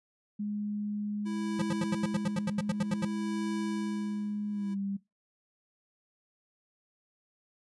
sine tone with pitch glide, 207.7 to 197.86 Hz, G#3 to G3, 0 to +16 cents, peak -31 dBFS, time 0.39-4.97 s, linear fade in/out 10 ms, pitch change -84 cents, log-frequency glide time 4.52-4.71 s
square tone with tremolo, 329.6 Hz, E4, in tune, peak -35 dBFS, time 1.25-4.75 s, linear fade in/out 20 ms, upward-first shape sine, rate 0.55 Hz, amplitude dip 95%
square tone bursts, 176.5 Hz, F3, 19 cents sharp, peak -28 dBFS, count 14, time 1.59-3.05 s, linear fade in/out 5 ms, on 30 ms, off 80 ms
effects noise-tail reverb RT60 0.2 s tail -20 dB re dry + resampled to 24000 Hz

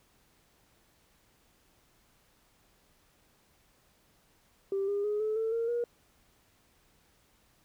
sine tone with pitch steps, 392 / 404.9 / 418.2 / 431.9 / 446.1 / 460.8 / 476 Hz, G4 / G#4 / G#4 / A4 / A4 / A#4 / A#4, 0 / -44 / +12 / -32 / +24 / -20 / +36 cents, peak -27 dBFS, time 4.72-5.84 s, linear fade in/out 2 ms, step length 160 ms, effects tanh soft clip ceiling -24 dBFS + pink hiss -67 dBFS RMS until 7.64 s

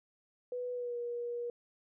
sine tone with pitch glide, 493.9 to 478.2 Hz, B4 to A#4, 0 to +44 cents, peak -35 dBFS, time 0.52-1.5 s, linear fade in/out 2 ms, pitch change -56 cents, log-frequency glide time 0.73-0.97 s, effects none

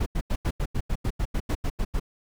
brown noise bursts, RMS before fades -25 dBFS, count 14, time 0-1.999 s, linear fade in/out 10 ms, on 62 ms, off 87 ms, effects none

